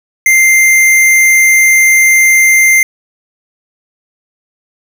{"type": "tone", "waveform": "square", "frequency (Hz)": 2093, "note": "C7", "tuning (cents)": 0, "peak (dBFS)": -5, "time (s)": [0.26, 2.83], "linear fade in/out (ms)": 2, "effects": []}